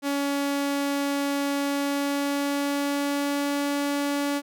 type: tone with pitch glide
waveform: sawtooth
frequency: 281.9 to 285.3 Hz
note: C#4 to C#4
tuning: +29 to +50 cents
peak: -20 dBFS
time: 0.02-4.42 s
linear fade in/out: 50 ms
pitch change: +21 cents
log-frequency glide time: 1.58-3.7 s
effects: none